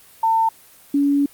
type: tone pair in turn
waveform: sine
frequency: 900 / 283.5 Hz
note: A5 / C#4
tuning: +39 / +39 cents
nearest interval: octave + minor sixth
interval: 2000 cents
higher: first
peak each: -14 dBFS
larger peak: neither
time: 0.23-0.49 / 0.94-1.26 s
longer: second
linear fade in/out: 5 ms
effects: white hiss -48 dBFS RMS until 1.33 s + Opus 32 kbps